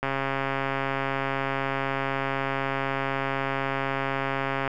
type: click train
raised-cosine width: 0.5 ms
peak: -12 dBFS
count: 633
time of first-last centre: 0.03-4.677 s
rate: 136 Hz
effects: none